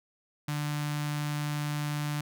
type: tone with notch filter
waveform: sawtooth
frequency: 148.1 Hz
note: D3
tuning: 15 cents sharp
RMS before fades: -32 dBFS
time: 0.48-2.21 s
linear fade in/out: 5 ms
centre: 460 Hz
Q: 0.77
effects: none